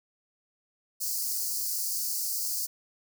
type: high-pass noise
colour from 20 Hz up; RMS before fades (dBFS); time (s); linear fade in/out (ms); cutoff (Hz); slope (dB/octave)
white; -31; 1-2.67; 20; 4400; 96
effects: none